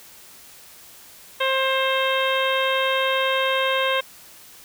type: harmonic tone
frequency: 530 Hz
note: C5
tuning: 22 cents sharp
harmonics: 1 / 2 / 3 / 4 / 5 / 6 / 7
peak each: -23 / -25 / -27 / -29 / -29 / -28 / -31 dBFS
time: 1.4-4.01 s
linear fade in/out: 10 ms
effects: white hiss -46 dBFS RMS until 4.64 s